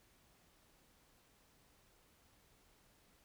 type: silence
effects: pink hiss -70 dBFS RMS until 3.24 s